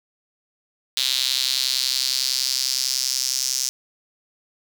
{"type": "tone with high-pass filter sweep", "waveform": "sawtooth", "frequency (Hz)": 130.81, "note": "C3", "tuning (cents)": 0, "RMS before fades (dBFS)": -23, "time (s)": [0.97, 3.69], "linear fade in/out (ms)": 0, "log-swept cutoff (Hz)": [3800, 5700], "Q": 3.8, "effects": []}